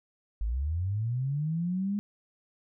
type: linear sweep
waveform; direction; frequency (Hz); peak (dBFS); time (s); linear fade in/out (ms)
sine; up; 49 to 207.8; -27; 0.41-1.99; 0
effects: none